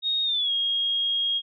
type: tone with pitch glide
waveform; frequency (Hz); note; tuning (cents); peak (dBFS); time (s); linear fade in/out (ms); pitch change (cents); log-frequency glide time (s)
sine; 3729 to 3265; A#7 to G#7; 0 to -30; -22; 0.02-1.42; 50; -230; 0.24-0.52
effects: none